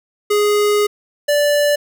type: tone pair in turn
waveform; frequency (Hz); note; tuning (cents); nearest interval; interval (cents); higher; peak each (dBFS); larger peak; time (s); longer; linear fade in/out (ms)
square; 415.3 / 584.3; G#4 / D5; 0 / -9; tritone; 591; second; -13 / -13; neither; 0.3-0.87 / 1.28-1.76; first; 10
effects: none